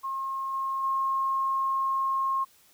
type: tone with level steps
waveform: sine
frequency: 1074 Hz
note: C6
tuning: 45 cents sharp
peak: -29 / -27 / -24 dBFS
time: 0.03-2.45 s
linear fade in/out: 20 ms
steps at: 0.53 / 0.83 s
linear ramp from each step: 10 ms
effects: white hiss -60 dBFS RMS until 2.73 s